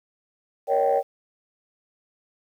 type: chord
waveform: sine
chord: Eb dominant seventh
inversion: second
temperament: just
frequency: 466.7 / 560 / 622.3 / 777.8 Hz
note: Bb4 / Db5 / Eb5 / G5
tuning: +2 / +18 / 0 / -14 cents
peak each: -24 / -21 / -27 / -22 dBFS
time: 0.67-1.03 s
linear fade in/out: 50 ms
effects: tanh soft clip ceiling -11 dBFS + 9-bit